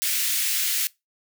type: high-pass noise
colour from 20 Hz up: white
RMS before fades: -24 dBFS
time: 0.02-0.87 s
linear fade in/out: 0 ms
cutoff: 1800 Hz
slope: 24 dB/octave
effects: noise-tail reverb RT60 0.2 s tail -22 dB re dry